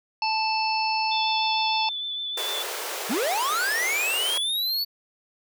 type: harmonic tone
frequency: 880 Hz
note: A5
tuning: in tune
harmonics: 1 / 3 / 5 / 6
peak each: -24 / -29 / -31 / -32 dBFS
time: 0.22-1.89 s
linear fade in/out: 2 ms
type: tone with vibrato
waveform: sine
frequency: 3500 Hz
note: A7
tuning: 10 cents flat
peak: -28 dBFS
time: 1.11-2.63 s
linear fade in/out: 10 ms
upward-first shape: sine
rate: 6.6 Hz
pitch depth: 23 cents each way
type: high-pass noise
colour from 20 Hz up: pink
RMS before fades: -32 dBFS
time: 2.37-4.38 s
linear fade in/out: 5 ms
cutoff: 380 Hz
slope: 48 dB/octave
type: linear sweep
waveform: square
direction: up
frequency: 177.1 to 4506 Hz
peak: -24 dBFS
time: 3.09-4.85 s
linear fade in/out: 20 ms
effects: none